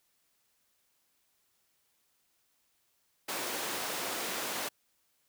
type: high-pass noise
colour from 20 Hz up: pink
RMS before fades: -36 dBFS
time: 3.28-4.69 s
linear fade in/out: 10 ms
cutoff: 370 Hz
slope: 12 dB/octave
effects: white hiss -74 dBFS RMS until 5.28 s